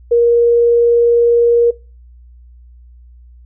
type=tone with vibrato; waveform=sine; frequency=472.1 Hz; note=A#4; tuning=22 cents sharp; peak=-7 dBFS; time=0.11-1.71 s; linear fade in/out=10 ms; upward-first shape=sine; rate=20 Hz; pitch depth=11 cents each way; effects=noise-tail reverb RT60 0.3 s tail -21 dB re dry + added 60 Hz sine -38 dBFS peak until 3.45 s